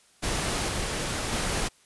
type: noise with level steps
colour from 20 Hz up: pink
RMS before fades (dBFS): -28 / -30 / -28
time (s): 0.22-1.69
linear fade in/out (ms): 20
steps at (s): 0.68 / 1.32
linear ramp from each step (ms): 5
effects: white hiss -60 dBFS RMS until 1.85 s + resampled to 24000 Hz